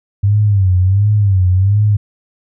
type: tone with vibrato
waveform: sine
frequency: 98 Hz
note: G2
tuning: in tune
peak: -8 dBFS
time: 0.23-1.97 s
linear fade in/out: 10 ms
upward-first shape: sine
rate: 1.4 Hz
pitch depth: 130 cents each way
effects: none